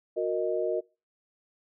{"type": "chord", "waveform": "sine", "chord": "D# minor", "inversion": "first", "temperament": "equal with one note detuned", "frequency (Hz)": [364.9, 466.2, 622.3], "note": ["F#4", "A#4", "D#5"], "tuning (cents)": [-24, 0, 0], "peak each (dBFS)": -30, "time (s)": [0.16, 0.81], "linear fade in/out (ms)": 20, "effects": ["noise-tail reverb RT60 0.3 s tail -24 dB re dry"]}